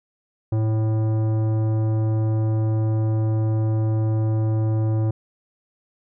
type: tone with tanh clipping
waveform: sine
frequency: 109.8 Hz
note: A2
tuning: 3 cents flat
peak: -20 dBFS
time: 0.52-5.11 s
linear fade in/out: 5 ms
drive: 14 dB
effects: none